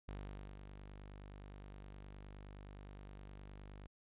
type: tone with ADSR envelope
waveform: sawtooth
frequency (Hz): 49.63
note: G1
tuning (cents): +22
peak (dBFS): -40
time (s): 0.08-3.87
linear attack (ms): 7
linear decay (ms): 480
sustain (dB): -7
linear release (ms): 5
effects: resampled to 8000 Hz